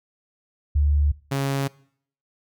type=tone pair in turn; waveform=sine / sawtooth; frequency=72.9 / 137.62 Hz; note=D2 / C#3; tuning=-12 / -12 cents; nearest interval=major seventh; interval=1100 cents; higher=second; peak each=-16 / -18 dBFS; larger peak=first; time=0.75-1.12 / 1.31-1.68 s; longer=neither; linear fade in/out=10 ms; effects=noise-tail reverb RT60 0.6 s tail -22 dB re dry